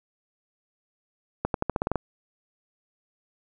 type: accelerating click train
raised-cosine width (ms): 1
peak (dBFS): -10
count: 9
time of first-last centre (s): 1.45-1.957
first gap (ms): 92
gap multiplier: 0.89
effects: none